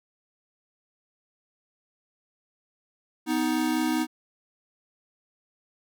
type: tone pair together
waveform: square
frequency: 249.3 / 314.1 Hz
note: B3 / D#4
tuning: +16 / +16 cents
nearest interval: major third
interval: 400 cents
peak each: -28 / -26 dBFS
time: 3.26-4.07 s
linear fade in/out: 50 ms
effects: none